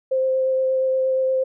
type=tone with vibrato; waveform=sine; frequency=523.3 Hz; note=C5; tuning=in tune; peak=-17 dBFS; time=0.11-1.44 s; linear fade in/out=10 ms; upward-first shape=sine; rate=8.5 Hz; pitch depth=9 cents each way; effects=none